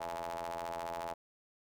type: ring-modulated tone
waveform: sawtooth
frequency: 84.9 Hz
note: F2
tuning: 48 cents flat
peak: -31 dBFS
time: 0-1.14 s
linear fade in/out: 10 ms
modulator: 757 Hz
effects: none